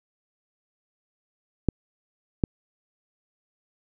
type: clicks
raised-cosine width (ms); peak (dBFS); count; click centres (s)
3; -7; 2; 1.687 / 2.438
effects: none